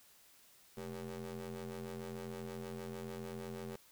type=ring-modulated tone; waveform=25% pulse; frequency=87.5 Hz; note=F2; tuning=4 cents sharp; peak=-36 dBFS; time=0.77-3.76 s; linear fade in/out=5 ms; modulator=303 Hz; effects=white hiss -64 dBFS RMS until 3.91 s